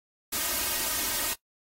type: noise with comb filter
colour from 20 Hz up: white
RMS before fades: -29 dBFS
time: 0.32-1.34 s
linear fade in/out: 10 ms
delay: 3.2 ms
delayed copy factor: +0.85
effects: noise-tail reverb RT60 0.1 s tail -18 dB re dry + AAC 48 kbps